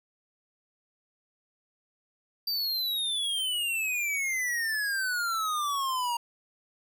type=exponential sweep; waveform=square; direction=down; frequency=4699 to 935 Hz; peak=-28 dBFS; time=2.47-6.17 s; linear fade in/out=5 ms; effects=none